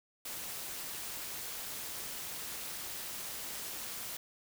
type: noise with amplitude modulation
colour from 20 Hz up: white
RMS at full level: -39 dBFS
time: 0.25-4.17 s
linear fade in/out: 5 ms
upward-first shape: sine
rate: 244 Hz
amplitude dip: 60%
effects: none